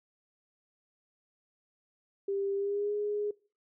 sine tone with pitch glide, 395.9 to 415.1 Hz, G4 to G#4, +17 to -1 cents, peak -29 dBFS, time 2.28-3.31 s, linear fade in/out 5 ms, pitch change +82 cents, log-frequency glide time 2.55-2.93 s, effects noise-tail reverb RT60 0.4 s tail -23 dB re dry

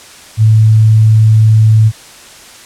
sine tone, 109.6 Hz, A2, 6 cents flat, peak -3 dBFS, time 0.37-1.92 s, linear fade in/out 50 ms, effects white hiss -35 dBFS RMS until 2.65 s + low-pass 9000 Hz 12 dB/octave

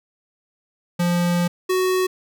square tone pair in turn, 174.61 / 371 Hz, F3 / F#4, 0 / +5 cents, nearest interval octave + minor second, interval 1305 cents, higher second, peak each -18 dBFS, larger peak neither, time 0.99-1.48 / 1.69-2.07 s, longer first, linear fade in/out 10 ms, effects none

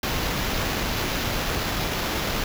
pink noise with sample-and-hold, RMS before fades -26 dBFS, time 0.03-2.44 s, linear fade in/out 2 ms, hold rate 8820 Hz, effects none

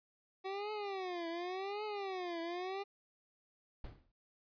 25% pulse tone with vibrato, 376.7 Hz, F#4, 31 cents sharp, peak -35 dBFS, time 0.44-2.84 s, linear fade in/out 20 ms, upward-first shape triangle, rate 0.89 Hz, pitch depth 230 cents each way
brown noise with exponential decay, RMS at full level -42 dBFS, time 3.84-4.12 s, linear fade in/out 5 ms, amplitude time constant 60 ms
effects resampled to 11025 Hz

